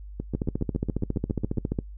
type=two click trains; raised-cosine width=3 ms; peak=-13 / -17 dBFS; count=22 / 11; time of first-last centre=0.35-1.788 / 0.2-1.574 s; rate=14.6 / 7.28 Hz; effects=noise-tail reverb RT60 0.1 s tail -22 dB re dry + added 50 Hz sine -38 dBFS peak until 1.97 s